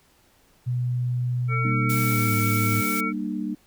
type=tone with pitch glide; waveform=sine; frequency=123.47 to 109.37 Hz; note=B2 to A2; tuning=0 to -10 cents; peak=-22 dBFS; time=0.66-2.82 s; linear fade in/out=20 ms; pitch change=-210 cents; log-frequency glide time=2.04-2.33 s
type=harmonic tone; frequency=449.3 Hz; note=A4; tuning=36 cents sharp; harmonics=1 / 3 / 5; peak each=-36 / -28 / -28 dBFS; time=1.48-3.13 s; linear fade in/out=50 ms
type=chord; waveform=sine; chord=G minor; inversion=none; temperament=equal with one note detuned; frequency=196 / 233.1 / 301.4 Hz; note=G3 / Bb3 / D4; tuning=0 / 0 / +45 cents; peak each=-30 dBFS; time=1.64-3.55 s; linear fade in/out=10 ms
type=noise; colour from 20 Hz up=blue; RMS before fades=-31 dBFS; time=1.89-3.01 s; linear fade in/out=10 ms
effects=pink hiss -60 dBFS RMS until 3.66 s